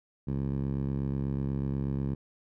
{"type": "tone with band-pass filter", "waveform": "10% pulse", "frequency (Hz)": 68.2, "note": "C#2", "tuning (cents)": -28, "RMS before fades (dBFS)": -31, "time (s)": [0.27, 2.15], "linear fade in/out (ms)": 10, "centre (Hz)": 140, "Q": 1.1, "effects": []}